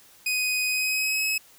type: tone with pitch glide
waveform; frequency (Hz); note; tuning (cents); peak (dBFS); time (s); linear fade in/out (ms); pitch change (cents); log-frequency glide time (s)
sawtooth; 2500 to 2567; D#7 to E7; +8 to -47; -20; 0.26-1.38; 5; +45; 0.67-1.25
effects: white hiss -54 dBFS RMS until 1.58 s

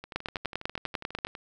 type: two click trains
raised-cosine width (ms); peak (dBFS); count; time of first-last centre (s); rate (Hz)
0.3; -24 / -13; 17 / 12; 0.04-1.351 / 0.16-1.249; 12.2 / 10.1
effects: none

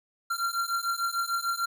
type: beating tone pair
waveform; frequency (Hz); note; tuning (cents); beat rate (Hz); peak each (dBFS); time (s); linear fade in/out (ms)
square; 1373 / 1379.7; F6 / F6; -30 / -21; 6.7; -31; 0.3-1.66; 10
effects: none

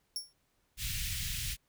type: tone with exponential decay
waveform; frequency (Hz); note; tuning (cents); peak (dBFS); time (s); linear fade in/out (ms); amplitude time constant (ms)
sawtooth; 5480; F8; -34; -29; 0.16-0.33; 1; 36
type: band-stop noise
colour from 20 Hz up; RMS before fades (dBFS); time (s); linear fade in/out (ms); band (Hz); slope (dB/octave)
pink; -36; 0.77-1.57; 50; 130 to 2200; 24
effects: pink hiss -75 dBFS RMS until 1.68 s

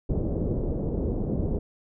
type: low-pass noise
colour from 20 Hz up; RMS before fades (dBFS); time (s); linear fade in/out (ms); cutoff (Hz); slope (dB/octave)
pink; -27; 0.09-1.59; 10; 500; 24
effects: none

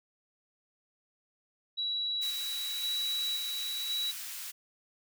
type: tone with tremolo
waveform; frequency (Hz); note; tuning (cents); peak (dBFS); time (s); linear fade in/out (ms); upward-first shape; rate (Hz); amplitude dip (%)
sine; 3907; B7; -19; -30; 1.77-4.12; 20; square; 0.94; 35
type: high-pass noise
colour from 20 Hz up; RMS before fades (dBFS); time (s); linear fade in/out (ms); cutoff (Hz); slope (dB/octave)
white; -41; 2.21-4.52; 20; 1600; 12
effects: none

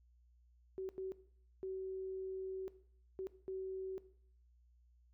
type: tone bursts at uneven times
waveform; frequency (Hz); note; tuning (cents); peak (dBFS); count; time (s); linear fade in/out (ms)
sine; 379.2; F#4; +43; -39; 5; 0.78-0.89 / 0.98-1.12 / 1.63-2.68 / 3.19-3.27 / 3.48-3.98; 0
effects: noise-tail reverb RT60 0.6 s tail -17 dB re dry + added 60 Hz sine -65 dBFS peak until 5.13 s

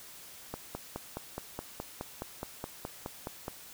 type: click train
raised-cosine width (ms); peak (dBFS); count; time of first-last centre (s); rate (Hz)
1; -22; 15; 0.54-3.481; 4.76
effects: white hiss -50 dBFS RMS until 3.73 s

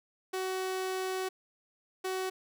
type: tone bursts at uneven times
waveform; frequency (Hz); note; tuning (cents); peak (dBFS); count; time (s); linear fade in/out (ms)
sawtooth; 375; F#4; +23; -28; 2; 0.33-1.29 / 2.04-2.3; 10
effects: none

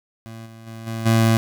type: tone with level steps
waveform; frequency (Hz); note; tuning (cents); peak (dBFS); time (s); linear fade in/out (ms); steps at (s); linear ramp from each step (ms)
25% pulse; 113; A2; +47; -31 / -36 / -30 / -22 / -10; 0.26-1.37; 0; 0.45 / 0.66 / 0.86 / 1.05; 20
effects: none

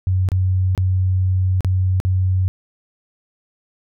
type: tone with dropouts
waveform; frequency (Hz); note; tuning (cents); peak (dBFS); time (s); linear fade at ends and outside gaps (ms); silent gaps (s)
sine; 93.1; F#2; +11; -14; 0.07-2.48; 0; 0.288-0.318 / 0.75-0.777 / 1.607-1.647 / 2.001-2.05
effects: none

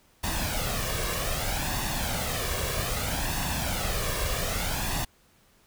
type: noise with flanger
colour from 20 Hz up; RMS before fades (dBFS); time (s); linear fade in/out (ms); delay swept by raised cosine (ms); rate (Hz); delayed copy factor
pink; -29; 0.23-5.05; 10; 1.1 to 1.8; 0.63; +0.6
effects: pink hiss -62 dBFS RMS until 5.66 s

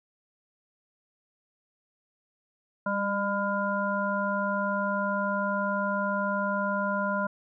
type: harmonic tone with a mistuned harmonic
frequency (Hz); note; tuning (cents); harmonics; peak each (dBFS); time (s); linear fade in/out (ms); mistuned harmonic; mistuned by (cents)
201.5; G3; +48; 1 / 3 / 5 / 7; -31 / -31 / -31 / -31; 2.86-7.27; 5; 1; -21
effects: none

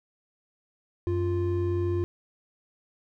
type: tone pair together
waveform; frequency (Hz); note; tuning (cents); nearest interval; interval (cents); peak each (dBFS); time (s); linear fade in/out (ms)
triangle; 92.84 / 349.2; F#2 / F4; +6 / 0; octave + major seventh; 2294; -25; 1.07-2.04; 0
effects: none

